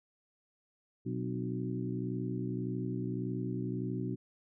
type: harmonic tone with a mistuned harmonic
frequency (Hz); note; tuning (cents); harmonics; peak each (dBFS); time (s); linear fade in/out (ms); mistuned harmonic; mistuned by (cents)
61.74; B1; 0; 2 / 3 / 4 / 5 / 6; -37 / -39 / -40 / -41 / -42; 1.05-4.16; 20; 4; +72
effects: none